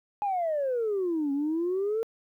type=exponential two-way sweep; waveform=sine; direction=down then up; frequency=842 to 274.3 to 460 Hz; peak=-24 dBFS; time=0.22-2.03 s; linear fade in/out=0 ms; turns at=1.32 s; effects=tanh soft clip ceiling -22 dBFS + 11-bit